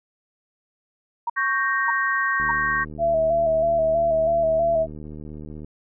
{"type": "tone bursts", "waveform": "sine", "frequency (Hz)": 940, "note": "A#5", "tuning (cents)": 14, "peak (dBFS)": -21, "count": 3, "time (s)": [1.27, 2.514], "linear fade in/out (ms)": 5, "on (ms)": 28, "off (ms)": 580}
{"type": "chord", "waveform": "sine", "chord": "G diminished", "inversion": "second", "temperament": "equal", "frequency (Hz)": [1108.7, 1568, 1864.7], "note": ["Db6", "G6", "Bb6"], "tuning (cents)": [0, 0, 0], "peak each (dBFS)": -24, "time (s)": [1.36, 2.85], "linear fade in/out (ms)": 20}
{"type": "click train", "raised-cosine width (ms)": 3, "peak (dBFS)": -25, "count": 248, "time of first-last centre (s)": [2.4, 5.646], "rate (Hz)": 76.1}
{"type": "tone with vibrato", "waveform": "sine", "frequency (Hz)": 660, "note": "E5", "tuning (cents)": 2, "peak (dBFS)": -17, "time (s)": [2.98, 4.87], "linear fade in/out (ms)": 50, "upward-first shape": "square", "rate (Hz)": 3.1, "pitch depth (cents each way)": 35}
{"effects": []}